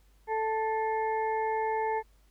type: harmonic tone with a mistuned harmonic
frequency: 440 Hz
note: A4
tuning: in tune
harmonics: 1 / 2 / 4 / 5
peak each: -31 / -29 / -41 / -43 dBFS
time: 0.27-2.03 s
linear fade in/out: 50 ms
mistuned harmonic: 5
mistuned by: -40 cents
effects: added 50 Hz sine -59 dBFS peak until 2.3 s + pink hiss -69 dBFS RMS until 2.3 s